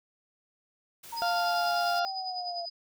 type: noise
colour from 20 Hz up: white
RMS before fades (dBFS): -47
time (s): 1.03-2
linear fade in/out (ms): 10
type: linear sweep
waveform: sine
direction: down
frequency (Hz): 932 to 681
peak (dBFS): -34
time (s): 1.12-2.66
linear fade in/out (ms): 10
type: tone with tremolo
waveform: sine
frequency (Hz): 4978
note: D#8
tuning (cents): 0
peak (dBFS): -33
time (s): 1.16-2.7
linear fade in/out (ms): 20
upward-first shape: sine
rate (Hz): 10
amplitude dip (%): 75
type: harmonic tone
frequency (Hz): 698.5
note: F5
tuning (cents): 0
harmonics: 1 / 2 / 4 / 5 / 6 / 7 / 8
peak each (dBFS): -27 / -32 / -43 / -44 / -44 / -44 / -47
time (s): 1.22-2.05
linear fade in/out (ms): 0
effects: none